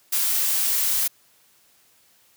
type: noise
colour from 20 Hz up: blue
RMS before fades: -22 dBFS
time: 0.12-1.08 s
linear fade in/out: 10 ms
effects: white hiss -59 dBFS RMS until 2.36 s + high-pass 60 Hz 12 dB/octave